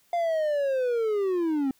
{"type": "linear sweep", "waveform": "triangle", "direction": "down", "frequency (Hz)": [700, 260], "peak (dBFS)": -21, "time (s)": [0.13, 1.71], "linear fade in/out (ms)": 2, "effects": ["white hiss -64 dBFS RMS until 1.79 s"]}